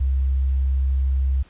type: tone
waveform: sine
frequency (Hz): 66.5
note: C2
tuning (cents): +29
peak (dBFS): -17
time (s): 0-1.43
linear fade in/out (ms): 10
effects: pink hiss -54 dBFS RMS until 1.49 s + resampled to 8000 Hz